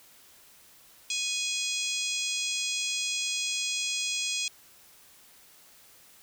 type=harmonic tone with a mistuned harmonic; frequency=831 Hz; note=G#5; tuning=1 cent sharp; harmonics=3 / 4 / 5 / 6 / 7 / 8 / 9 / 10; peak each=-34 / -34 / -38 / -37 / -40 / -36 / -39 / -41 dBFS; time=1.1-4.48 s; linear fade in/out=2 ms; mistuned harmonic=9; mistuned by=-17 cents; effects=white hiss -56 dBFS RMS until 6.22 s